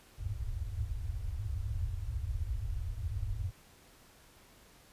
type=low-pass noise; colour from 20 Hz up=white; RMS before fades=-36 dBFS; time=0.18-3.51 s; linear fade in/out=10 ms; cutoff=110 Hz; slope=96 dB/octave; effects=pink hiss -60 dBFS RMS until 4.92 s + resampled to 32000 Hz